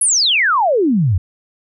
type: exponential sweep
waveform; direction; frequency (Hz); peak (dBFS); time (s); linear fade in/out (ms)
sine; down; 11175 to 82; -11; 0.01-1.18; 5
effects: none